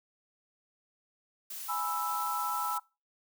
blue noise, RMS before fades -41 dBFS, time 1.5-2.78 s, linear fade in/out 5 ms
sine chord, E major, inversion first, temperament equal, 830.6 / 987.8 / 1318.5 Hz, G#5 / B5 / E6, 0 / 0 / 0 cents, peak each -37 / -36 / -33 dBFS, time 1.68-2.8 s, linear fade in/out 20 ms
effects noise-tail reverb RT60 0.3 s tail -24 dB re dry

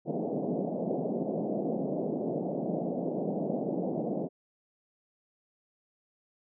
pink band-pass noise, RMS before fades -32 dBFS, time 0.05-4.29 s, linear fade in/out 50 ms, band 160 to 690 Hz, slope 48 dB/octave, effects none

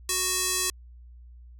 square tone with band-pass filter, 370 Hz, F#4, in tune, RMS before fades -27 dBFS, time 0.09-0.7 s, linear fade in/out 2 ms, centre 8300 Hz, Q 1.2, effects added 60 Hz sine -45 dBFS peak until 1.59 s

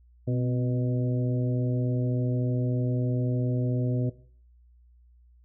harmonic tone with a mistuned harmonic, 123.7 Hz, B2, 3 cents sharp, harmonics 1 / 2 / 3 / 4 / 5, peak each -25 / -31 / -35 / -37 / -39 dBFS, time 0.27-4.1 s, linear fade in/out 10 ms, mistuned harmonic 2, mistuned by +48 cents, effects noise-tail reverb RT60 0.5 s tail -18 dB re dry + added 60 Hz sine -54 dBFS peak until 5.44 s

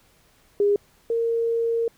sine tone pair in turn, 407.6 / 461.4 Hz, G#4 / A#4, -32 / -18 cents, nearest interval major second, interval 214 cents, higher second, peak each -16 / -20 dBFS, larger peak first, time 0.6-0.76 / 1.1-1.88 s, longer second, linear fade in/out 2 ms, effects pink hiss -59 dBFS RMS until 1.97 s

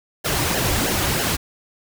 pink noise with flanger, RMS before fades -21 dBFS, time 0.24-1.37 s, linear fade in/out 20 ms, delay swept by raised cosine 0.82 to 4.72 ms, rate 3.1 Hz, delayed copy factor -0.75, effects none

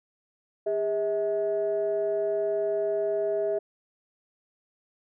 sine tone pair together, 405.7 / 644 Hz, G#4 / E5, -41 / -41 cents, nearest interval minor sixth, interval 800 cents, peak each -26 dBFS, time 0.66-3.59 s, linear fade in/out 10 ms, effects tanh soft clip ceiling -18 dBFS

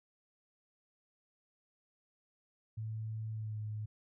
sine tone with pitch glide, 110 to 106.99 Hz, A2 to A2, 0 to -48 cents, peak -37 dBFS, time 2.77-3.86 s, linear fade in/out 10 ms, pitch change -48 cents, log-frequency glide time 3.32-3.58 s, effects none

